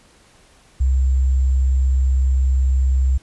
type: tone with sample-and-hold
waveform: sine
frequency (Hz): 65.41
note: C2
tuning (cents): 0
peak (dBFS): -13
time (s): 0.8-3.18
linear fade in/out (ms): 10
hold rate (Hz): 7350
effects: pink hiss -52 dBFS RMS until 3.22 s + resampled to 24000 Hz